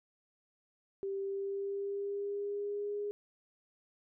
sine tone with pitch glide, 392 to 411.5 Hz, G4 to G#4, 0 to -16 cents, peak -34 dBFS, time 1.03-3.11 s, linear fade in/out 0 ms, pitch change +84 cents, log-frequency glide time 1.2-2.95 s, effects none

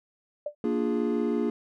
sine tone with exponential decay, 590 Hz, D5, 8 cents sharp, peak -25 dBFS, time 0.46-0.55 s, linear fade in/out 5 ms, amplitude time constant 19 ms
triangle chord, Bb dominant seventh, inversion none, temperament equal, 233.1 / 293.7 / 349.2 / 415.3 Hz, Bb3 / D4 / F4 / Ab4, 0 / 0 / 0 / 0 cents, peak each -26 / -29 / -29 / -28 dBFS, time 0.64-1.5 s, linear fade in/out 2 ms
effects none

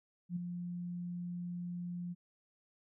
sine tone with ADSR envelope, 175.7 Hz, F3, 11 cents sharp, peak -32 dBFS, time 0.29-2.15 s, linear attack 72 ms, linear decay 9 ms, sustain -6 dB, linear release 32 ms, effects none

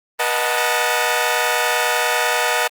15% pulse chord, B dominant seventh, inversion none, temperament equal with one note detuned, 483.2 / 622.3 / 740 / 880 Hz, B4 / D#5 / F#5 / A5, -38 / 0 / 0 / 0 cents, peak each -16 dBFS, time 0.19-2.68 s, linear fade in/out 10 ms, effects Opus 24 kbps

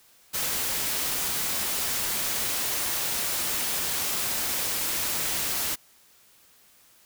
white noise, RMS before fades -28 dBFS, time 0.33-5.76 s, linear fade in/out 20 ms, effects white hiss -58 dBFS RMS until 7.05 s

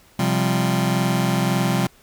sawtooth chord, C suspended fourth, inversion none, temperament just, 130.81 / 174.42 / 196.22 Hz, C3 / F3 / G3, 0 / -2 / +2 cents, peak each -18 dBFS, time 0.19-1.87 s, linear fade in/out 5 ms, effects pink hiss -53 dBFS RMS until 2.02 s

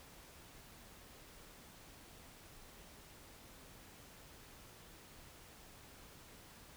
silence, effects pink hiss -58 dBFS RMS until 6.76 s

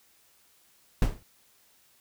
brown noise with exponential decay, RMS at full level -18 dBFS, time 1.02-1.23 s, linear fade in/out 2 ms, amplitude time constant 44 ms, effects white hiss -63 dBFS RMS until 2 s

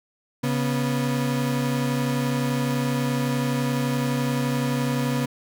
35% pulse tone pair together, 138.43 / 245.1 Hz, C#3 / B3, -2 / -13 cents, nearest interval minor seventh, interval 989 cents, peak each -23 dBFS, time 0.43-5.26 s, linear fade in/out 10 ms, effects none

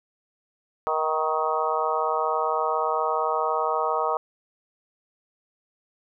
harmonic tone with a mistuned harmonic, 157.4 Hz, D#3, 20 cents sharp, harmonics 3 / 4 / 5 / 6 / 7 / 8, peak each -29 / -29 / -29 / -29 / -29 / -29 dBFS, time 0.87-4.17 s, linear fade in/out 0 ms, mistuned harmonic 5, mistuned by -27 cents, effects none

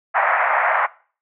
pink band-pass noise, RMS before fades -18 dBFS, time 0.14-0.87 s, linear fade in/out 20 ms, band 640 to 2100 Hz, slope 48 dB/octave, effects noise-tail reverb RT60 0.4 s tail -20 dB re dry

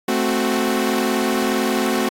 sawtooth chord, F# diminished, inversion first, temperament equal, 220 / 261.6 / 370 Hz, A3 / C4 / F#4, 0 / 0 / 0 cents, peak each -18 dBFS, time 0.08-2.09 s, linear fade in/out 5 ms, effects AAC 64 kbps

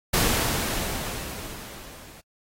pink noise with level ramp, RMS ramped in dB -20 to -48 dBFS, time 0.13-2.21 s, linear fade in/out 10 ms, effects AAC 48 kbps

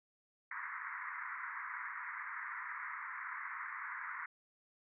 white band-pass noise, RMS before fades -44 dBFS, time 0.51-4.26 s, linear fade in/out 5 ms, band 960 to 2100 Hz, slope 96 dB/octave, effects none

